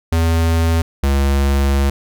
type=tone pair in turn; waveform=square; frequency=82.41 / 69.3 Hz; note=E2 / C#2; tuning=0 / 0 cents; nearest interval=minor third; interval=300 cents; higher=first; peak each=-13 dBFS; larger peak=neither; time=0.12-0.82 / 1.03-1.9 s; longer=second; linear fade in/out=5 ms; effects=none